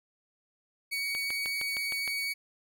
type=tone; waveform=30% pulse; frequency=2248 Hz; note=C#7; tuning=24 cents sharp; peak=-28 dBFS; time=0.91-2.34 s; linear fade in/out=20 ms
type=click train; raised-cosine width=0.3 ms; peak=-23 dBFS; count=7; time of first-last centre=1.15-2.077 s; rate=6.47 Hz
effects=none